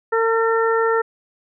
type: harmonic tone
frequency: 453.3 Hz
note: A#4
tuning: 48 cents flat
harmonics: 1 / 2 / 3 / 4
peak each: -17 / -24 / -22 / -26 dBFS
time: 0.12-1.02 s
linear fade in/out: 10 ms
effects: none